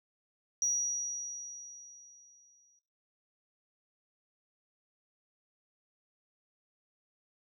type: tone with exponential decay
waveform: sine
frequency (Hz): 5780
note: F#8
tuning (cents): -41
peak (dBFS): -25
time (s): 0.62-2.79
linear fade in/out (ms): 1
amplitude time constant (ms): 470
effects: noise-tail reverb RT60 0.4 s tail -21 dB re dry + tanh soft clip ceiling -21 dBFS